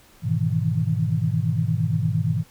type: chord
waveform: sine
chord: E major seventh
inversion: first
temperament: equal with one note detuned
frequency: 103.83 / 123.47 / 155.56 / 164.24 Hz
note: G#2 / B2 / D#3 / E3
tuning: 0 / 0 / 0 / -6 cents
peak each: -25 dBFS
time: 0.22-2.44 s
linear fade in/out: 50 ms
effects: pink hiss -53 dBFS RMS until 2.5 s